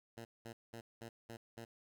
10% pulse tone bursts, 115.5 Hz, A#2, 16 cents flat, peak -39 dBFS, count 6, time 0.17-1.65 s, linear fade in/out 5 ms, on 80 ms, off 200 ms, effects none

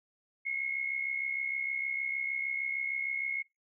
sine tone with amplitude modulation, 2170 Hz, C#7, 37 cents flat, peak -28 dBFS, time 0.45-3.43 s, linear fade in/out 20 ms, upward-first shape sine, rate 66.5 Hz, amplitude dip 65%, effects noise-tail reverb RT60 0.2 s tail -21 dB re dry

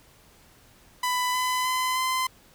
sawtooth tone with pitch steps, 997 / 1008 / 1019.1 / 1030.4 Hz, B5 / B5 / C6 / C6, +16 / +35 / -46 / -27 cents, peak -20 dBFS, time 1.03-2.27 s, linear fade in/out 5 ms, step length 310 ms, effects pink hiss -56 dBFS RMS until 2.54 s

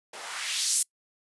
blue noise with band-pass filter sweep, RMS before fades -29 dBFS, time 0.13-0.83 s, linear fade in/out 5 ms, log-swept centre 520 to 10000 Hz, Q 1.4, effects noise-tail reverb RT60 0.1 s tail -25 dB re dry + resampled to 24000 Hz

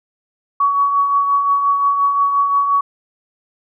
sine tone with tremolo, 1126 Hz, C#6, 27 cents sharp, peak -10 dBFS, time 0.6-2.81 s, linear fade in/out 5 ms, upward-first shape triangle, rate 5.7 Hz, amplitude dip 50%, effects none

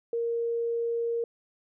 sine tone, 466.2 Hz, A#4, in tune, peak -26 dBFS, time 0.13-1.24 s, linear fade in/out 2 ms, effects none

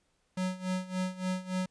square tone with tremolo, 185 Hz, F#3, in tune, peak -29 dBFS, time 0.37-1.66 s, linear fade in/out 5 ms, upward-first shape sine, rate 3.5 Hz, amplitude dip 85%, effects pink hiss -74 dBFS RMS until 1.7 s + resampled to 22050 Hz

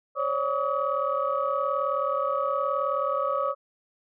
sine tone cluster, 538 / 577 / 1138 / 1268 Hz, C5 / D5 / C#6 / D#6, +48 / -31 / +45 / +32 cents, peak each -29 dBFS, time 0.15-3.55 s, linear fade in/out 50 ms, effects tanh soft clip ceiling -13 dBFS

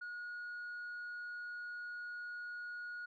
sine tone, 1447 Hz, F#6, 39 cents flat, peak -40 dBFS, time 0.01-3.06 s, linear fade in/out 10 ms, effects tanh soft clip ceiling -41 dBFS

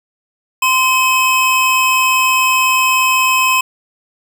square tone pair together, 1033.9 / 2556 Hz, C6 / D#7, -21 / +46 cents, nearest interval octave + major third, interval 1567 cents, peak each -14 dBFS, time 0.62-3.61 s, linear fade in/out 5 ms, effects none

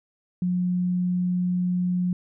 sine tone, 179.7 Hz, F3, 50 cents sharp, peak -21 dBFS, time 0.42-2.13 s, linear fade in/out 2 ms, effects none

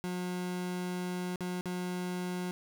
30% pulse tone with dropouts, 180 Hz, F#3, 47 cents flat, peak -31 dBFS, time 0.04-2.51 s, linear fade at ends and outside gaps 0 ms, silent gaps 1.358-1.407 / 1.61-1.657 s, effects none

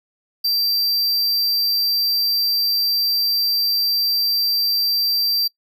square tone, 4699 Hz, D8, in tune, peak -17 dBFS, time 0.44-5.48 s, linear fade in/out 10 ms, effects noise-tail reverb RT60 0.1 s tail -23 dB re dry

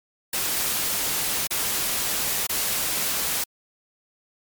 white noise with dropouts, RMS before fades -25 dBFS, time 0.33-3.44 s, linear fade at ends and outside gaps 5 ms, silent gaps 1.472-1.506 / 2.469-2.493 s, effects MP3 96 kbps

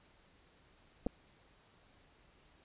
clicks, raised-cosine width 2 ms, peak -22 dBFS, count 2, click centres 1.064 / 1.068 s, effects pink hiss -66 dBFS RMS until 2.64 s + resampled to 8000 Hz

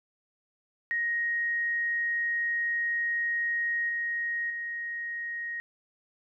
sine tone with level steps, 1876 Hz, A#6, 11 cents sharp, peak -26 / -28 / -32 dBFS, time 0.91-5.6 s, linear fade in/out 0 ms, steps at 3.89 / 4.5 s, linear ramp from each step 2 ms, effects none

